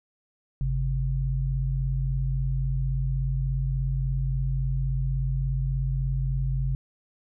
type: tone pair together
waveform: sine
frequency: 50.24 / 133.8 Hz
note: G1 / C3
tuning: +43 / +39 cents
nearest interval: octave + perfect fourth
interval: 1696 cents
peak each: -26 dBFS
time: 0.61-6.75 s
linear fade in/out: 0 ms
effects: none